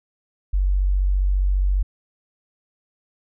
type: tone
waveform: sine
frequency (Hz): 47.38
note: F#1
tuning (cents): +42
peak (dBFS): -16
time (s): 0.53-1.83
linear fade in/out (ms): 10
effects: none